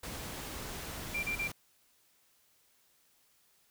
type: noise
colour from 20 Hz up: pink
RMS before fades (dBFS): -42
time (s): 0.03-1.52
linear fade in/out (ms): 5
type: tone bursts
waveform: sine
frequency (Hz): 2366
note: D7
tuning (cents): +12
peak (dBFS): -32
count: 3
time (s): 1.14-1.48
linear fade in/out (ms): 10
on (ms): 92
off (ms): 32
effects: white hiss -69 dBFS RMS until 3.7 s